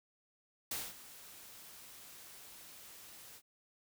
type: noise with ADSR envelope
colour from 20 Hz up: white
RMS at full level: -38 dBFS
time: 0.71-3.42 s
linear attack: 4 ms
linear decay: 220 ms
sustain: -16 dB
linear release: 57 ms
effects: none